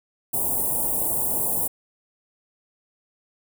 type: band-stop noise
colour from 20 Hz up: white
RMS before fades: -24 dBFS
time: 0.33-1.68 s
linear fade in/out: 10 ms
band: 930 to 8500 Hz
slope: 48 dB/octave
effects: none